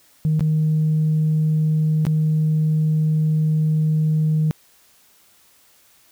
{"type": "tone with dropouts", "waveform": "sine", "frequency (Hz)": 155.56, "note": "D#3", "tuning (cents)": 0, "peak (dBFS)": -14, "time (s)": [0.25, 4.51], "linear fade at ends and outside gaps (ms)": 0, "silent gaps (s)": [[0.395, 0.407], [2.052, 2.067]], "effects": ["tanh soft clip ceiling -12 dBFS", "white hiss -55 dBFS RMS until 6.11 s"]}